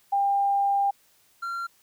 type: tone pair in turn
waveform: sine / triangle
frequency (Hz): 798 / 1375.9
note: G5 / F6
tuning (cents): +31 / -26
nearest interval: major sixth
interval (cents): 943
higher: second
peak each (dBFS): -20 / -27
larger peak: first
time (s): 0.12-0.91 / 1.42-1.67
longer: first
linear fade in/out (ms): 10
effects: white hiss -62 dBFS RMS until 1.82 s